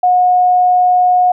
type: tone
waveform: sine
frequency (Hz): 725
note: F#5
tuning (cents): -35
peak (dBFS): -7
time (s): 0.03-1.32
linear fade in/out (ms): 5
effects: none